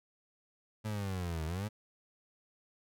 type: linear two-way sweep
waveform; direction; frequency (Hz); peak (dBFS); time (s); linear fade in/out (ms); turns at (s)
30% pulse; down then up; 110 to 77 to 110; -32; 0.84-1.69; 20; 1.45
effects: none